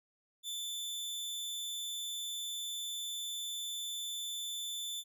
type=tone with amplitude modulation; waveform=sawtooth; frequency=3520 Hz; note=A7; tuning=in tune; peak=-33 dBFS; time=0.43-5.04 s; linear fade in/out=50 ms; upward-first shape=sine; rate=240 Hz; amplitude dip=35%; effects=none